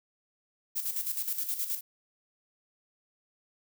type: noise with tremolo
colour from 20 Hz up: violet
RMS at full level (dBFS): -31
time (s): 0.75-1.81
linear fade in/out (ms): 20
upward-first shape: square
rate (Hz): 9.5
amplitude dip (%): 60
effects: none